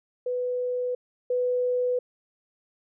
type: tone pair in turn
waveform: sine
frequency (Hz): 496.5 / 496.5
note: B4 / B4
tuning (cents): +9 / +9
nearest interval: unison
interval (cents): 0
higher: neither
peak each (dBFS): -25 / -22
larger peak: second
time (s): 0.26-0.95 / 1.3-1.99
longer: neither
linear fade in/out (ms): 5
effects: none